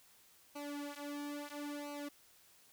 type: tone with flanger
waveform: sawtooth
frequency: 290 Hz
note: D4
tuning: 22 cents flat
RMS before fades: -44 dBFS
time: 0.55-2.09 s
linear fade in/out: 10 ms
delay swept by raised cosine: 0.57 to 4.97 ms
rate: 0.74 Hz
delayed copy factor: -1
effects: white hiss -65 dBFS RMS until 2.72 s